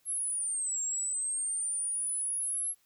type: linear two-way sweep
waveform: sine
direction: down then up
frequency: 11175 to 7440 to 11175 Hz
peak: -30 dBFS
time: 0.05-2.75 s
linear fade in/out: 50 ms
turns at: 0.8 s
effects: white hiss -70 dBFS RMS until 2.85 s